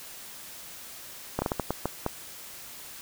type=slowing click train; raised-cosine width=1 ms; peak=-12 dBFS; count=8; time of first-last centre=1.39-2.064 s; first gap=30 ms; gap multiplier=1.38; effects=white hiss -44 dBFS RMS until 3.01 s